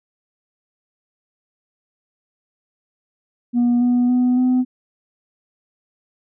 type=tone with pitch steps; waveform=sine; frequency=241.2 / 245.1 / 249.1 / 253.2 Hz; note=B3 / B3 / B3 / B3; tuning=-41 / -13 / +15 / +43 cents; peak=-11 dBFS; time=3.53-4.65 s; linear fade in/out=50 ms; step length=280 ms; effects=tanh soft clip ceiling -12 dBFS